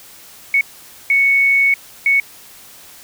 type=tone bursts at uneven times; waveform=sine; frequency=2217 Hz; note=C#7; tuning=in tune; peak=-10 dBFS; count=3; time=0.54-0.61 / 1.1-1.74 / 2.06-2.2 s; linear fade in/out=2 ms; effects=white hiss -41 dBFS RMS until 3.03 s